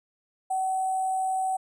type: tone with sample-and-hold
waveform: sine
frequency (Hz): 756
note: F#5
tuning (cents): +37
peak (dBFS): -24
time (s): 0.5-1.57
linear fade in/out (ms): 10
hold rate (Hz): 8820
effects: resampled to 22050 Hz